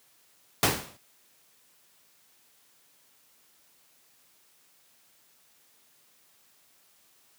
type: noise with exponential decay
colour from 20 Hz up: pink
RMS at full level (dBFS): -18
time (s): 0.63-0.97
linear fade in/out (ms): 1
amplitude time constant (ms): 73
effects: white hiss -63 dBFS RMS until 7.38 s + high-pass 100 Hz 12 dB/octave